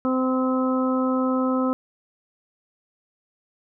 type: harmonic tone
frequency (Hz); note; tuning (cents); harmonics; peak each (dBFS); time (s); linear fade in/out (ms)
258.5; C4; -21; 1 / 2 / 3 / 4 / 5; -21 / -26 / -36 / -32 / -29; 0.05-1.73; 0
effects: none